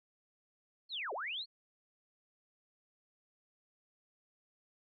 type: linear two-way sweep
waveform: sine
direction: down then up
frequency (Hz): 4459 to 370 to 4459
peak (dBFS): -37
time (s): 0.89-1.46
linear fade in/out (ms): 50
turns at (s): 1.13
effects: none